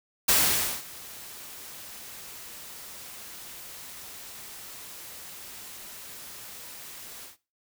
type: noise with ADSR envelope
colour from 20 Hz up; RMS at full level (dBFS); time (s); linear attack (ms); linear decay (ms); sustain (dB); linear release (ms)
white; -20; 0.28-7.37; 9; 530; -23; 130
effects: noise-tail reverb RT60 0.3 s tail -18 dB re dry